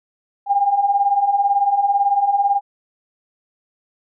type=beating tone pair; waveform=sine; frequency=789 / 807 Hz; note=G5 / G#5; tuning=+11 / -50 cents; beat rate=18 Hz; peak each=-20 / -15 dBFS; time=0.46-2.61 s; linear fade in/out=50 ms; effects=none